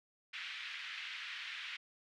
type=band-pass noise; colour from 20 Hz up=white; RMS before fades=-45 dBFS; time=0.33-1.77 s; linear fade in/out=10 ms; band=1600 to 3200 Hz; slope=24 dB/octave; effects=none